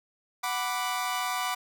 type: chord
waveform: sawtooth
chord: B minor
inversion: second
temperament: equal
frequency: 740 / 987.8 / 1174.7 Hz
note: F#5 / B5 / D6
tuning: 0 / 0 / 0 cents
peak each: -29 dBFS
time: 0.43-1.55 s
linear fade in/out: 10 ms
effects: none